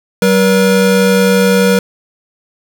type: tone pair together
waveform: square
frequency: 190.49 / 480 Hz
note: G3 / B4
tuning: -49 / -49 cents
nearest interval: octave + major third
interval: 1600 cents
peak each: -11 dBFS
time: 0.22-1.79 s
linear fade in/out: 2 ms
effects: none